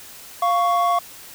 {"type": "tone pair together", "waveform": "triangle", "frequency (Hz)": [698.5, 1113.6], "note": ["F5", "C#6"], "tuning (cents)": [0, 8], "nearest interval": "minor sixth", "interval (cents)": 808, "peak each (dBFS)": -17, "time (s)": [0.42, 0.99], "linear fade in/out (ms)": 5, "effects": ["white hiss -41 dBFS RMS until 1.34 s"]}